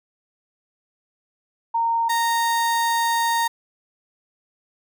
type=tone pair in turn; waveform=sine / 35% pulse; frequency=922 / 926.9 Hz; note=A#5 / A#5; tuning=-19 / -10 cents; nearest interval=unison; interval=9 cents; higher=second; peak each=-18 / -17 dBFS; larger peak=second; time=1.74-2.09 / 2.09-3.48 s; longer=second; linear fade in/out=10 ms; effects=none